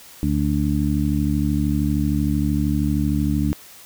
harmonic tone, 73 Hz, D2, 10 cents flat, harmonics 1 / 2 / 3 / 4, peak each -23 / -23 / -23 / -23 dBFS, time 0.23-3.53 s, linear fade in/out 0 ms, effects white hiss -44 dBFS RMS until 3.85 s

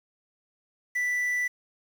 triangle tone with quantisation, 1975.5 Hz, B6, in tune, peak -23 dBFS, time 0.95-1.48 s, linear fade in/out 10 ms, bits 8, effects none

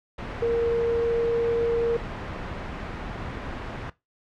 sine tone in noise, 466.2 Hz, A#4, in tune, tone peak -20 dBFS, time 0.42-1.97 s, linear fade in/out 5 ms, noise pink, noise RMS -33 dBFS, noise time 0.18-3.9 s, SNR +10 dB, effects noise-tail reverb RT60 0.2 s tail -18 dB re dry + low-pass 2000 Hz 12 dB/octave

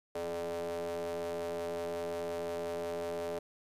45% pulse ring-modulated tone, 84.7 Hz, E2, 48 cents sharp, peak -32 dBFS, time 0.15-3.39 s, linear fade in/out 5 ms, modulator 511 Hz, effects resampled to 32000 Hz + 11-bit

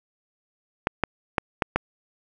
clicks, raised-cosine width 0.5 ms, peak -5 dBFS, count 5, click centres 0.871 / 1.037 / 1.382 / 1.622 / 1.76 s, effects none

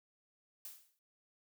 blue noise with exponential decay, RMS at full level -45 dBFS, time 0.65-0.99 s, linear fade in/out 1 ms, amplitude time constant 72 ms, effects none

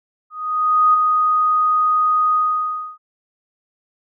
sine tone with ADSR envelope, 1244.5 Hz, D#6, in tune, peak -9 dBFS, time 0.3-2.98 s, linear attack 640 ms, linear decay 8 ms, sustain -4 dB, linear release 630 ms, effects none

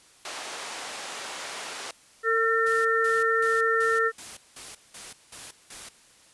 pink band-pass noise, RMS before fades -37 dBFS, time 0.25-1.91 s, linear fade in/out 2 ms, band 590 to 9400 Hz, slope 12 dB/octave
harmonic tone, 452.3 Hz, A4, 48 cents sharp, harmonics 1 / 3 / 4, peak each -25 / -25 / -25 dBFS, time 2.23-4.12 s, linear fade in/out 50 ms
white noise bursts, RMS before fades -41 dBFS, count 9, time 2.66-5.89 s, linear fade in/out 5 ms, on 190 ms, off 190 ms
effects white hiss -56 dBFS RMS until 6.33 s + resampled to 24000 Hz

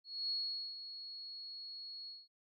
sine tone with ADSR envelope, 4336 Hz, C#8, 39 cents flat, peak -34 dBFS, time 0.04-2.28 s, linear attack 260 ms, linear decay 450 ms, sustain -11 dB, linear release 200 ms, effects none

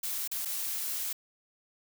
blue noise with dropouts, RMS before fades -34 dBFS, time 0.03-1.13 s, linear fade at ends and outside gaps 5 ms, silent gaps 0.277-0.314 / 0.451-0.455 s, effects none

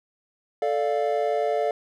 triangle chord, D minor, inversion second, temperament equal, 440 / 587.3 / 698.5 Hz, A4 / D5 / F5, 0 / 0 / 0 cents, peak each -24 dBFS, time 0.62-1.71 s, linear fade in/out 2 ms, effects none

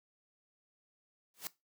white noise with exponential growth, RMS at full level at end -36 dBFS, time 1.34-1.47 s, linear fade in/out 1 ms, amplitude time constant 27 ms, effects noise-tail reverb RT60 0.2 s tail -18 dB re dry + high-pass 150 Hz 12 dB/octave

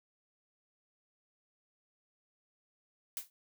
blue noise with exponential decay, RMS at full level -34 dBFS, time 3.17-3.3 s, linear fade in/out 1 ms, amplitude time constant 27 ms, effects none

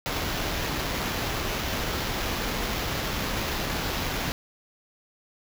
pink noise with sample-and-hold, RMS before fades -29 dBFS, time 0.06-4.32 s, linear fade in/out 0 ms, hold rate 8820 Hz, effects none

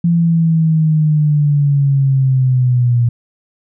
sine linear sweep, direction down, 171.1 to 118.3 Hz, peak -9 dBFS, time 0.04-3.09 s, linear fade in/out 5 ms, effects none

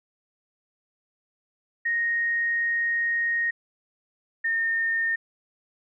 sine tone pair in turn, 1864.7 / 1826.3 Hz, A#6 / A#6, 0 / -36 cents, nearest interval unison, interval 36 cents, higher first, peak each -22 dBFS, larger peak neither, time 1.85-3.51 / 4.44-5.16 s, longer first, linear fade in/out 10 ms, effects none

